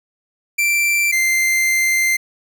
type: tone pair in turn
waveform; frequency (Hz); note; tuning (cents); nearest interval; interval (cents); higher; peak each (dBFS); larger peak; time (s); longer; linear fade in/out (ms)
45% pulse; 2349 / 2087; D7 / C7; 0 / -5; major second; 205; first; -14; neither; 0.58-1.12 / 1.12-2.17; second; 10
effects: none